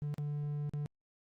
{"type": "tone with dropouts", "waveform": "triangle", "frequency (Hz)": 146.83, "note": "D3", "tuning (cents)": 0, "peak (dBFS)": -32, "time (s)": [0.02, 0.86], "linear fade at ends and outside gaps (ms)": 0, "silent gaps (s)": [[0.141, 0.182], [0.694, 0.736]], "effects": ["Opus 32 kbps"]}